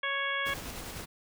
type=harmonic tone; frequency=554.4 Hz; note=C#5; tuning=in tune; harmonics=1 / 2 / 3 / 4 / 5 / 6; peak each=-40 / -36 / -33 / -35 / -42 / -38 dBFS; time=0.03-0.54 s; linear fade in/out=5 ms
type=noise with tremolo; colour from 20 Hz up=pink; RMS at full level=-40 dBFS; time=0.45-1.06 s; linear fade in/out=20 ms; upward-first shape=square; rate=9.8 Hz; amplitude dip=25%
type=clicks; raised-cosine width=2 ms; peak=-35 dBFS; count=7; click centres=0.489 / 0.55 / 0.58 / 0.624 / 0.672 / 0.751 / 0.838 s
effects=none